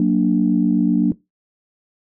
sine chord, Gb augmented, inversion none, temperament equal, 185 / 233.1 / 293.7 Hz, Gb3 / Bb3 / D4, 0 / 0 / 0 cents, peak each -17 dBFS, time 0-1.12 s, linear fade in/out 2 ms, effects noise-tail reverb RT60 0.2 s tail -20 dB re dry + tanh soft clip ceiling -3 dBFS

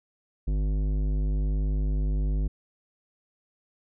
sine tone with tanh clipping, 50.6 Hz, G#1, 44 cents flat, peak -25 dBFS, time 0.47-2.48 s, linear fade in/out 10 ms, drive 14 dB, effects none

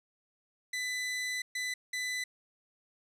sawtooth tone bursts at uneven times, 2000 Hz, B6, 21 cents sharp, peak -29 dBFS, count 3, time 0.73-1.42 / 1.55-1.74 / 1.93-2.24 s, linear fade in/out 5 ms, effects low-pass 10000 Hz 12 dB/octave

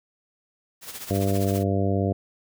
white noise with tremolo, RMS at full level -35 dBFS, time 0.81-1.64 s, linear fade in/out 50 ms, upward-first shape sine, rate 15 Hz, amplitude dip 65%
harmonic tone, 98 Hz, G2, in tune, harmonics 1 / 2 / 3 / 4 / 5 / 6 / 7, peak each -24 / -27 / -29 / -30 / -31 / -32 / -32 dBFS, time 1.1-2.13 s, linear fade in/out 10 ms
effects none

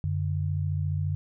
sine tone pair together, 92.33 / 146.8 Hz, F#2 / D3, -3 / 0 cents, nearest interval minor sixth, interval 803 cents, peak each -27 / -29 dBFS, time 0.04-1.15 s, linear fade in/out 0 ms, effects none

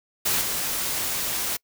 white noise with level steps, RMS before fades -23 / -27 dBFS, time 0.25-1.57 s, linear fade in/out 10 ms, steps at 0.41 s, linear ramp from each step 5 ms, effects noise-tail reverb RT60 0.1 s tail -26 dB re dry

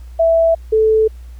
sine tone pair in turn, 659.3 / 437.6 Hz, E5 / A4, 0 / -9 cents, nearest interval perfect fifth, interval 709 cents, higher first, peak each -9 dBFS, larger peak neither, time 0.19-0.55 / 0.72-1.08 s, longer neither, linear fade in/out 10 ms, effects added 60 Hz sine -31 dBFS peak until 1.39 s + pink hiss -53 dBFS RMS until 1.39 s

